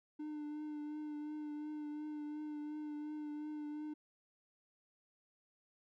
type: tone with vibrato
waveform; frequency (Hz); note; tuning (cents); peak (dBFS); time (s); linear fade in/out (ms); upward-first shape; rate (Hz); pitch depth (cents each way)
triangle; 300.2; D4; +38; -39; 0.19-3.94; 10; triangle; 2.8; 27
effects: none